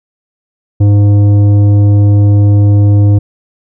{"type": "tone with tanh clipping", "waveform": "sine", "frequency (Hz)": 102.2, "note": "G#2", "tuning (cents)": -27, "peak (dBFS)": -5, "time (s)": [0.8, 3.19], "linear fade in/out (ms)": 10, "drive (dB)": 10, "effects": []}